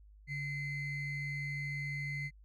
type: ring-modulated tone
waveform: triangle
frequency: 1100 Hz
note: C#6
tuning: 14 cents flat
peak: -31 dBFS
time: 0.27-2.31 s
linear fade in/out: 50 ms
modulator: 957 Hz
effects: added 51 Hz sine -55 dBFS peak until 2.44 s